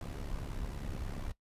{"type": "noise with amplitude modulation", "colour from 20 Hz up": "brown", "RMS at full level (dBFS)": -36, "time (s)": [0.01, 1.32], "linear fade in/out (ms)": 2, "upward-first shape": "sine", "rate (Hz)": 69.4, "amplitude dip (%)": 70, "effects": ["noise-tail reverb RT60 0.1 s tail -17 dB re dry", "resampled to 32000 Hz"]}